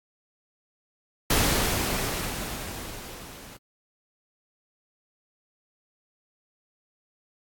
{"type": "noise with level ramp", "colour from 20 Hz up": "pink", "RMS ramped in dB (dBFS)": [-21, -46], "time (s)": [1.3, 3.57], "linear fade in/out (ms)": 5, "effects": ["AAC 64 kbps"]}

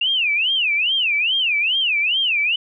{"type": "tone with vibrato", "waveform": "sine", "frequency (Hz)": 2718, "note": "F7", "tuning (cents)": -48, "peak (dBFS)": -16, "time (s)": [0.01, 2.56], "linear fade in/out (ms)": 5, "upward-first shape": "sine", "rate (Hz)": 2.4, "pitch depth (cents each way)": 290, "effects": []}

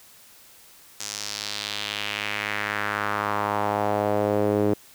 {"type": "tone with band-pass filter sweep", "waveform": "sawtooth", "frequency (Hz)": 103.83, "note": "G#2", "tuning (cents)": 0, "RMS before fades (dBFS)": -26, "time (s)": [1, 4.74], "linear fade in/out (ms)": 5, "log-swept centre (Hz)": [6500, 380], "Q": 2.1, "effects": ["white hiss -51 dBFS RMS until 4.94 s"]}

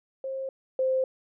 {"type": "tone pair in turn", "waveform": "sine", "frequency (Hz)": [533, 522], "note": ["C5", "C5"], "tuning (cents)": [32, -4], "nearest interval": "unison", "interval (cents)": 36, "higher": "first", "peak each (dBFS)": [-30, -22], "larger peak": "second", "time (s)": [[0.24, 0.49], [0.79, 1.04]], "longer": "neither", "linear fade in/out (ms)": 2, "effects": []}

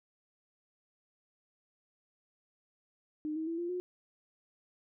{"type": "tone with pitch steps", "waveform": "sine", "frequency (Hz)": [305.3, 318.3, 331.8, 345.9, 360.6], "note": ["D#4", "D#4", "E4", "F4", "F#4"], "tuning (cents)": [-33, 39, 11, -17, -45], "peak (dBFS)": -33, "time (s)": [3.25, 3.8], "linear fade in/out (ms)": 0, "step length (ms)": 110, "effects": []}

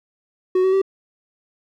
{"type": "tone with pitch steps", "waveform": "triangle", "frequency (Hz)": [370, 378, 386.2], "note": ["F#4", "F#4", "G4"], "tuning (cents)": [0, 37, -26], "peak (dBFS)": -12, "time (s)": [0.55, 0.817], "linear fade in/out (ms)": 5, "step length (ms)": 89, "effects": []}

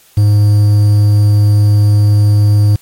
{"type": "tone with quantisation", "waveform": "triangle", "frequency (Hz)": 103.83, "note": "G#2", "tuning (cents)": 0, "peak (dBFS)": -3, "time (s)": [0.17, 2.76], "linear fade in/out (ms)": 5, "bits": 5, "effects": ["white hiss -46 dBFS RMS until 2.81 s", "MP3 64 kbps"]}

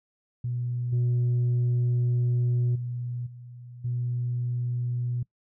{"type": "tone with level steps", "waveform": "sine", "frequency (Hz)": 121.9, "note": "B2", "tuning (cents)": -22, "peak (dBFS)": [-26, -19, -29, -41, -25], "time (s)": [0.44, 5.23], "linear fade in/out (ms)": 5, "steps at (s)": [0.92, 2.75, 3.26, 3.84], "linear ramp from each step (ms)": 10, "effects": ["noise-tail reverb RT60 0.1 s tail -24 dB re dry", "tanh soft clip ceiling -20 dBFS"]}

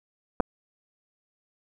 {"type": "clicks", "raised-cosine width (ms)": 1, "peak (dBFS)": -9, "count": 2, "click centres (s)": [0.401, 0.405], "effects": ["8-bit"]}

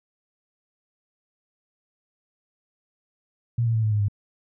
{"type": "tone with pitch steps", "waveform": "sine", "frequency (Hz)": [118, 114.57, 111.25, 108.02, 104.88, 101.84], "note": ["A#2", "A#2", "A2", "A2", "G#2", "G#2"], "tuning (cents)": [22, -30, 20, -31, 17, -33], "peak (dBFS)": -19, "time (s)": [3.58, 4.084], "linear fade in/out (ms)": 5, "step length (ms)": 84, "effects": []}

